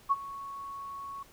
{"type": "tone with ADSR envelope", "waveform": "sine", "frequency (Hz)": 1108.7, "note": "C#6", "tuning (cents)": 0, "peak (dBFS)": -20, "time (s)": [0.09, 1.23], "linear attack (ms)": 25, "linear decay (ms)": 34, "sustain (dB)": -18, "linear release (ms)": 5, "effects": ["pink hiss -58 dBFS RMS until 1.32 s"]}